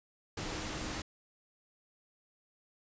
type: tone in noise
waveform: sine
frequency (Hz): 311.1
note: D#4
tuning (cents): 0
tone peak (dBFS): -46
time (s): 0.37-1.02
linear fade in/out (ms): 5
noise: pink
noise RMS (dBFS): -39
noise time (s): 0.37-1.02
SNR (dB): -10
effects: resampled to 16000 Hz